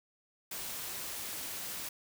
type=noise with amplitude modulation; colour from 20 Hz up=white; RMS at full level=-39 dBFS; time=0.51-1.89 s; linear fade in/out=5 ms; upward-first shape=sine; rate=209 Hz; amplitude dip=30%; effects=none